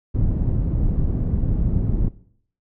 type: low-pass noise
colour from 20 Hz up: pink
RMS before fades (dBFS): -20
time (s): 0.14-2.09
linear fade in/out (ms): 10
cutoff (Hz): 180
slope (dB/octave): 12
effects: noise-tail reverb RT60 0.6 s tail -18 dB re dry